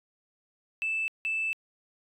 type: tone bursts at uneven times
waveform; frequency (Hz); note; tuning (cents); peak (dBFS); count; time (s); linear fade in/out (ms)
sine; 2637; E7; 0; -26; 2; 0.82-1.08 / 1.25-1.53; 0
effects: tanh soft clip ceiling -23 dBFS